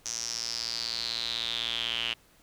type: tone with band-pass filter sweep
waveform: square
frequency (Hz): 58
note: A#1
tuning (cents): -8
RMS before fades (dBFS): -33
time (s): 0.05-2.14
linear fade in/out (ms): 10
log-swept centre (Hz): 6100 to 2900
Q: 7.5
effects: pink hiss -61 dBFS RMS until 2.42 s